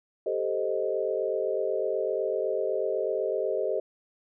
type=chord; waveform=sine; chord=A half-diminished seventh; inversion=third; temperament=equal; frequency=392 / 440 / 523.3 / 622.3 Hz; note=G4 / A4 / C5 / Eb5; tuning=0 / 0 / 0 / 0 cents; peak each=-31 dBFS; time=0.26-3.8 s; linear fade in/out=5 ms; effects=none